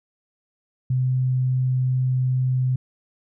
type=tone; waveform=sine; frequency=128.4 Hz; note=C3; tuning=32 cents flat; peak=-18 dBFS; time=0.9-2.76 s; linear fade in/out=5 ms; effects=none